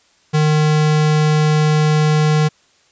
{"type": "tone", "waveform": "square", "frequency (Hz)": 152.9, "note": "D#3", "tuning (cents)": -30, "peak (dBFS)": -12, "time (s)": [0.33, 2.49], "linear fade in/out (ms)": 20, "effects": ["white hiss -55 dBFS RMS until 2.91 s", "resampled to 16000 Hz"]}